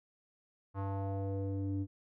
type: tone with low-pass filter sweep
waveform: square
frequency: 98 Hz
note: G2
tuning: in tune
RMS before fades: -36 dBFS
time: 0.74-1.87 s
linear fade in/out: 50 ms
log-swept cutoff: 1100 to 270 Hz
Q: 2.7
effects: none